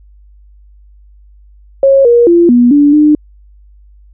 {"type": "tone with pitch steps", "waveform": "sine", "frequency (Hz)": [545, 475, 343, 242.5, 289.6, 300.7], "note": ["C#5", "A#4", "F4", "B3", "D4", "D4"], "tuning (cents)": [-29, 33, -31, -31, -24, 41], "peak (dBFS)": -3, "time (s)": [1.83, 3.15], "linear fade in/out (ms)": 2, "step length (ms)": 220, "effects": ["added 50 Hz sine -38 dBFS peak until 4.13 s"]}